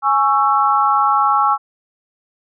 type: chord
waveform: sine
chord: C# minor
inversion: second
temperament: just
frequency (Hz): 831.5 / 1108.7 / 1330.5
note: G#5 / C#6 / E6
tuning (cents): +2 / 0 / +16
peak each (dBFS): -16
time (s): 0.02-1.58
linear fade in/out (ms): 50
effects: none